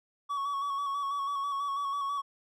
triangle tone with vibrato, 1123 Hz, C#6, 22 cents sharp, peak -28 dBFS, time 0.29-2.22 s, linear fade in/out 20 ms, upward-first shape square, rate 6.1 Hz, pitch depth 28 cents each way, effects none

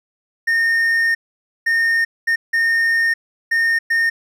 triangle tone bursts at uneven times, 1832 Hz, A#6, 31 cents flat, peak -12 dBFS, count 6, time 0.47-1.15 / 1.66-2.05 / 2.27-2.36 / 2.53-3.14 / 3.51-3.79 / 3.9-4.1 s, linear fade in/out 10 ms, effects none

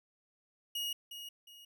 40% pulse tone with echo, 2878 Hz, F#7, 49 cents flat, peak -34 dBFS, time 0.75-0.93 s, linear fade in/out 5 ms, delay 360 ms, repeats 2, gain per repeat -9 dB, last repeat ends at 1.65 s, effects none

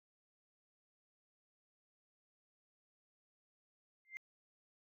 sine tone with exponential growth, 2093 Hz, C7, in tune, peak -38 dBFS, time 4.05-4.17 s, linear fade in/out 0 ms, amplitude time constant 26 ms, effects tanh soft clip ceiling -37 dBFS

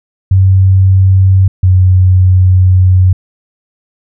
sine tone pair in turn, 95.1 / 92.39 Hz, F#2 / F#2, +48 / -2 cents, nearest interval minor second, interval 50 cents, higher first, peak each -3 dBFS, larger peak neither, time 0.31-1.48 / 1.63-3.13 s, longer second, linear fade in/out 5 ms, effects none

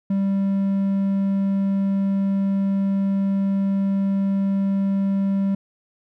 triangle tone, 196 Hz, G3, in tune, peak -16 dBFS, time 0.1-5.55 s, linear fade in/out 5 ms, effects none

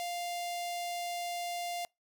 sawtooth tone with notch filter, 698.5 Hz, F5, in tune, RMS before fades -37 dBFS, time 0-1.85 s, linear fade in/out 0 ms, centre 1400 Hz, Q 1.9, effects noise-tail reverb RT60 0.2 s tail -26 dB re dry

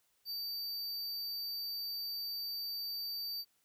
square tone, 4627 Hz, D8, 27 cents flat, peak -38 dBFS, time 0.25-3.45 s, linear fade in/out 50 ms, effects white hiss -75 dBFS RMS until 3.64 s

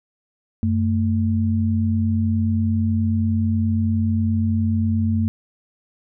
sine tone pair together, 93.8 / 223.1 Hz, F#2 / A3, +24 / +24 cents, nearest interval octave + minor third, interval 1500 cents, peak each -19 / -20 dBFS, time 0.63-5.28 s, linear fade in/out 0 ms, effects none

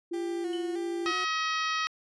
sine tone, 342.7 Hz, F4, 33 cents flat, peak -30 dBFS, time 0.11-1.12 s, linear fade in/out 10 ms
30% pulse tone with vibrato, 379.1 Hz, F#4, 42 cents sharp, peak -36 dBFS, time 0.13-1.25 s, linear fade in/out 10 ms, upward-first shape square, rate 1.6 Hz, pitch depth 72 cents each way
triangle tone with exponential decay, 3008 Hz, F#7, 28 cents sharp, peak -36 dBFS, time 0.53-0.8 s, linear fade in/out 2 ms, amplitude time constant 58 ms
harmonic tone, 636 Hz, D#5, 38 cents sharp, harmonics 2 / 3 / 4 / 5 / 6 / 7 / 8 / 9, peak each -30 / -34 / -36 / -38 / -40 / -41 / -42 / -43 dBFS, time 1.06-1.87 s, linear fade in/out 0 ms
effects resampled to 24000 Hz

